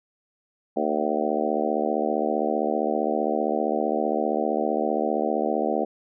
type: harmonic tone with a mistuned harmonic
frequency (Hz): 75.3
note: D2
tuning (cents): +44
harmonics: 3 / 4 / 5 / 6 / 7 / 8 / 9 / 10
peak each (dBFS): -30 / -30 / -30 / -30 / -30 / -30 / -30 / -30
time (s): 0.76-5.85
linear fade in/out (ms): 10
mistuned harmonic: 10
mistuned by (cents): +21
effects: none

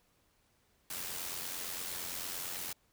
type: noise with amplitude modulation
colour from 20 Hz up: white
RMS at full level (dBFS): -38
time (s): 0.9-2.73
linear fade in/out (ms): 5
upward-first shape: sine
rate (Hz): 88.8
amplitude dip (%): 50
effects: pink hiss -72 dBFS RMS until 2.92 s

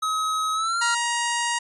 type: tone with pitch glide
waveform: square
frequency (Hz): 1274 to 1389.3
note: D#6 to F6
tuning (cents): +41 to -9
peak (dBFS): -23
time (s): 0.02-0.95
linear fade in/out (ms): 10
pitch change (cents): +150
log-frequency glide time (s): 0.54-0.79
type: harmonic tone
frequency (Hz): 946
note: A#5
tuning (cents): +25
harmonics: 1 / 2 / 3 / 4 / 5 / 6 / 7 / 8 / 9 / 10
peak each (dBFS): -26 / -28 / -31 / -37 / -36 / -39 / -33 / -34 / -38 / -39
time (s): 0.81-1.59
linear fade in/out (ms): 10
effects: resampled to 24000 Hz

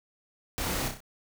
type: noise with echo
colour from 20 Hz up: pink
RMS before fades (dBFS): -32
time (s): 0.58-0.88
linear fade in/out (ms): 0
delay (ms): 31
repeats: 4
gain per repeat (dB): -5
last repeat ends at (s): 1.004
effects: none

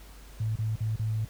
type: tone with dropouts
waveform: sine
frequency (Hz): 109.7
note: A2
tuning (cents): -5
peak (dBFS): -26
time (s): 0.4-1.25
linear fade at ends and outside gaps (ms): 5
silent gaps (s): 0.558-0.587 / 0.758-0.805 / 0.96-0.994
effects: added 50 Hz sine -46 dBFS peak until 1.29 s + pink hiss -53 dBFS RMS until 1.29 s

